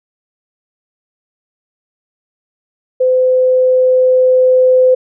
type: tone with level ramp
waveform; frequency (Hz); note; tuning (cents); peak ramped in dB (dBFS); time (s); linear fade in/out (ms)
sine; 511; C5; -41; -8 to -5; 3-4.95; 10
effects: none